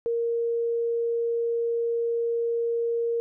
sine tone, 466.2 Hz, A#4, in tune, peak -23 dBFS, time 0.06-3.2 s, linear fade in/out 0 ms, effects none

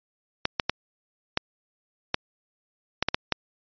clicks, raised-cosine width 0.2 ms, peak -4 dBFS, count 9, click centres 0.454 / 0.598 / 0.696 / 1.374 / 2.144 / 3.026 / 3.086 / 3.145 / 3.323 s, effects resampled to 11025 Hz

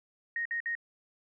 sine tone bursts, 1864.7 Hz, A#6, in tune, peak -30 dBFS, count 3, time 0.36-0.752 s, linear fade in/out 2 ms, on 94 ms, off 55 ms, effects none

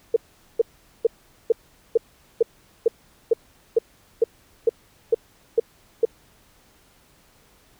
sine tone bursts, 458.6 Hz, A#4, 28 cents flat, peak -12 dBFS, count 14, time 0.14-6.052 s, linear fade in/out 5 ms, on 23 ms, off 430 ms, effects pink hiss -57 dBFS RMS until 7.79 s

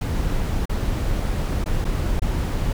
brown noise with dropouts, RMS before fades -22 dBFS, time 0.01-2.73 s, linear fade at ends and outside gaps 5 ms, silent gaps 0.656-0.694 / 1.642-1.659 / 1.845-1.85 / 2.196-2.219 s, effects none

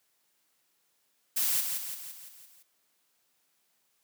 blue noise with echo, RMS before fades -28 dBFS, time 1.36-1.61 s, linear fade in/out 10 ms, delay 170 ms, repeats 6, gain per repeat -5 dB, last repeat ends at 2.63 s, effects white hiss -73 dBFS RMS until 4.03 s + high-pass 150 Hz 12 dB/octave

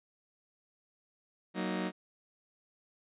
sawtooth chord, D# minor, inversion first, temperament just, 186.68 / 233.3 / 311.1 Hz, F#3 / A#3 / D#4, +16 / +2 / 0 cents, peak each -31 / -35 / -34 dBFS, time 1.54-1.92 s, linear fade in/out 50 ms, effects resampled to 8000 Hz

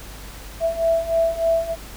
sine beating tone pair, 659.3 / 662.6 Hz, E5 / E5, 0 / +9 cents, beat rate 3.3 Hz, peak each -22 / -19 dBFS, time 0.6-1.76 s, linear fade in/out 50 ms, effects added 50 Hz sine -37 dBFS peak until 1.96 s + pink hiss -40 dBFS RMS until 1.96 s

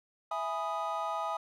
triangle chord, E major seventh, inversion none, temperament equal, 659.3 / 830.6 / 987.8 / 1244.5 Hz, E5 / G#5 / B5 / D#6, 0 / 0 / 0 / 0 cents, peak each -36 / -35 / -38 / -34 dBFS, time 0.31-1.37 s, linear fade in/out 5 ms, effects none

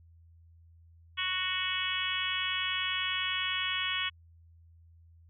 harmonic tone, 370 Hz, F#4, in tune, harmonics 3 / 4 / 5 / 6 / 7 / 8 / 9, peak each -39 / -40 / -38 / -37 / -38 / -35 / -36 dBFS, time 1.17-4.1 s, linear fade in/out 20 ms, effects added 83 Hz sine -55 dBFS peak until 5.29 s

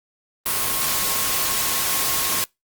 sine tone in noise, 1081 Hz, C#6, 44 cents flat, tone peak -33 dBFS, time 0.46-2.44 s, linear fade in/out 0 ms, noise white, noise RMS -22 dBFS, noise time 0.46-2.44 s, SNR -14 dB, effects noise-tail reverb RT60 0.2 s tail -26 dB re dry + Opus 32 kbps

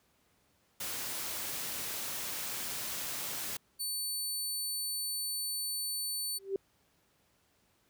white noise, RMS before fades -38 dBFS, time 0.8-3.57 s, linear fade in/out 5 ms
15% pulse tone, 4500 Hz, C#8, 25 cents sharp, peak -27 dBFS, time 3.79-6.39 s, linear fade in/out 20 ms
sine tone with exponential growth, 390 Hz, G4, 9 cents flat, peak -26 dBFS, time 6.36-6.56 s, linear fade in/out 2 ms, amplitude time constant 43 ms
effects pink hiss -71 dBFS RMS until 7.89 s + high-pass 60 Hz 12 dB/octave

